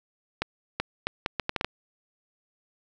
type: accelerating click train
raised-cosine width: 0.3 ms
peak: -10 dBFS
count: 9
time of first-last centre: 0.42-1.646 s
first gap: 380 ms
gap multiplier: 0.71
effects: none